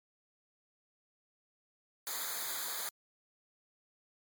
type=noise with comb filter; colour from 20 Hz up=white; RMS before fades=-38 dBFS; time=2.07-2.89 s; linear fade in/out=0 ms; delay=0.36 ms; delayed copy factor=-1; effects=MP3 96 kbps